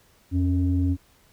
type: tone pair together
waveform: sine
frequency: 86.4 / 274.3 Hz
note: F2 / C#4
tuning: -18 / -18 cents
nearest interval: octave + minor sixth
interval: 2000 cents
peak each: -20 / -23 dBFS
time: 0.31-0.97 s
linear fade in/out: 50 ms
effects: tanh soft clip ceiling -13 dBFS + pink hiss -59 dBFS RMS until 1.32 s